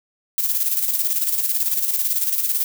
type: noise with tremolo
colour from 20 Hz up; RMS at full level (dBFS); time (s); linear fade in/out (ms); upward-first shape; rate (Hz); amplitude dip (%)
violet; -19; 0.38-2.64; 0; square; 18; 50
effects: none